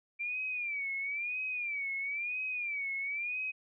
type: tone with vibrato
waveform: sine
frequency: 2350 Hz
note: D7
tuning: 1 cent sharp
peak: -33 dBFS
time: 0.19-3.52 s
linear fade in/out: 20 ms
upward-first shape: sine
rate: 1 Hz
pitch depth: 130 cents each way
effects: none